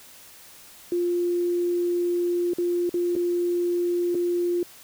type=tone with dropouts; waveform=sine; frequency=350 Hz; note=F4; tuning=4 cents sharp; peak=-21 dBFS; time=0.92-4.63 s; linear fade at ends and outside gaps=2 ms; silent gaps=2.535-2.584 / 2.894-2.941 / 3.154-3.162 / 4.146-4.151 s; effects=white hiss -48 dBFS RMS until 4.83 s